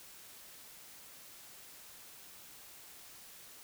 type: silence
effects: white hiss -54 dBFS RMS until 3.63 s